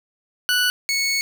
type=tone pair in turn; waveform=20% pulse; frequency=1480 / 2209 Hz; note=F#6 / C#7; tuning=0 / -7 cents; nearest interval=perfect fifth; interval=693 cents; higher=second; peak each=-12 / -14 dBFS; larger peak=first; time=0.49-0.7 / 0.89-1.21 s; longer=second; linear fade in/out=0 ms; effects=none